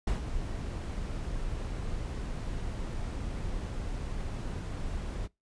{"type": "noise with ADSR envelope", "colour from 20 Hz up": "brown", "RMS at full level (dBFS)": -27, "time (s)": [0.07, 5.28], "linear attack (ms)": 6, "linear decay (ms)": 120, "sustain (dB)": -8, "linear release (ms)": 27, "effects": ["noise-tail reverb RT60 0.2 s tail -23 dB re dry", "resampled to 22050 Hz"]}